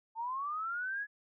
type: linear sweep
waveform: sine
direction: up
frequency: 880 to 1700 Hz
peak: -34 dBFS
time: 0.15-1.07 s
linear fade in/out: 50 ms
effects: none